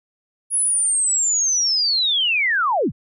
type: linear sweep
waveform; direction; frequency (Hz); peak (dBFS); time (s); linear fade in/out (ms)
sine; down; 10530 to 63.5; -16; 0.5-2.92; 50
effects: none